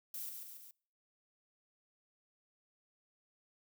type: noise with echo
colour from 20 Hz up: violet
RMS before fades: -43 dBFS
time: 0.14-0.29 s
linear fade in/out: 2 ms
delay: 140 ms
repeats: 3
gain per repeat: -4 dB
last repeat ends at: 0.71 s
effects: noise-tail reverb RT60 0.5 s tail -25 dB re dry